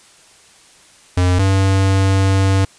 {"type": "tone pair in turn", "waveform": "square", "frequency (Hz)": [90.2, 96.56], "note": ["F#2", "G2"], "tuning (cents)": [-44, -26], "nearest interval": "minor second", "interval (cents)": 118, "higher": "second", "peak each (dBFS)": [-12, -12], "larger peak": "neither", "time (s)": [[1.17, 1.39], [1.39, 2.65]], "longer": "second", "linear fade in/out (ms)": 5, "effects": ["white hiss -47 dBFS RMS until 2.78 s", "resampled to 22050 Hz"]}